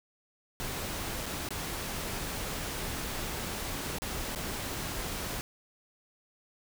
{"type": "noise with dropouts", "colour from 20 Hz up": "pink", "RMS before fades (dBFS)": -36, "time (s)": [0.6, 5.41], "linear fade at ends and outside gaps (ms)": 0, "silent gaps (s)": [[1.258, 1.263], [1.488, 1.506], [3.985, 4.02], [4.349, 4.359]], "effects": []}